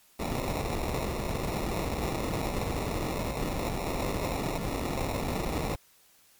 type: noise with sample-and-hold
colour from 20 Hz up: pink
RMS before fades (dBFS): -31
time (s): 0.19-5.76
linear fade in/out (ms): 10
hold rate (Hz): 1575
effects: white hiss -61 dBFS RMS until 6.39 s + MP3 96 kbps